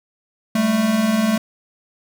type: tone pair together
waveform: square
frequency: 199.77 / 220 Hz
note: G3 / A3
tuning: +33 / 0 cents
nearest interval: major second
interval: 167 cents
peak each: -23 / -17 dBFS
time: 0.55-1.38 s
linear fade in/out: 5 ms
effects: none